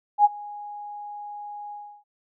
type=tone with ADSR envelope; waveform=sine; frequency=827 Hz; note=G#5; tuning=8 cents flat; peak=-10 dBFS; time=0.18-2.04 s; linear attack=66 ms; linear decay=30 ms; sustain=-24 dB; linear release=320 ms; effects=none